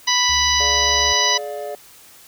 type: harmonic tone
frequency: 987.8 Hz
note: B5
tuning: in tune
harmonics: 1 / 2 / 3 / 4 / 5 / 6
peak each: -22 / -22 / -22 / -22 / -22 / -22 dBFS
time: 0.07-1.38 s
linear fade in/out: 10 ms
type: tone with vibrato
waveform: triangle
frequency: 70.6 Hz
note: C#2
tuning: 32 cents sharp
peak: -27 dBFS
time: 0.29-1.13 s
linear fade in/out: 5 ms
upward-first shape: triangle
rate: 6.9 Hz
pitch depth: 29 cents each way
type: chord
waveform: triangle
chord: D diminished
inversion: second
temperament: just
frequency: 422.9 / 587.3 / 704.8 Hz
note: Ab4 / D5 / F5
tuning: +31 / 0 / +16 cents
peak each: -29 / -27 / -30 dBFS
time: 0.6-1.75 s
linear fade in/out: 2 ms
effects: white hiss -46 dBFS RMS until 2.27 s